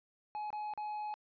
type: tone with dropouts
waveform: triangle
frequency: 844 Hz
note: G#5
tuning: 28 cents sharp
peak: -35 dBFS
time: 0.35-1.14 s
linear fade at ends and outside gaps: 0 ms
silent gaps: 0.504-0.529 / 0.737-0.776 s
effects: resampled to 11025 Hz